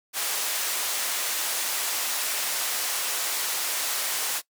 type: band-pass noise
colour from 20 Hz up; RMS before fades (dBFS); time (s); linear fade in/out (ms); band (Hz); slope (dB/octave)
white; -28; 0.13-4.42; 50; 520 to 14000; 12
effects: noise-tail reverb RT60 0.1 s tail -20 dB re dry